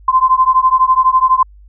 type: beating tone pair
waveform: sine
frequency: 1030 / 1042 Hz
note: C6 / C6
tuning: -28 / -7 cents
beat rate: 12 Hz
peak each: -11 dBFS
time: 0.08-1.43 s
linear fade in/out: 5 ms
effects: added 50 Hz sine -38 dBFS peak until 1.68 s